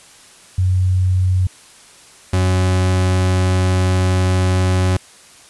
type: tone pair in turn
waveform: sine / 40% pulse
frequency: 92.4 / 92.4 Hz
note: F#2 / F#2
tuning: -2 / -2 cents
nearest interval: unison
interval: 0 cents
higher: neither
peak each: -12 dBFS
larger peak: neither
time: 0.58-1.47 / 2.33-4.97 s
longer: second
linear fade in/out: 5 ms
effects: white hiss -44 dBFS RMS until 5.49 s + resampled to 24000 Hz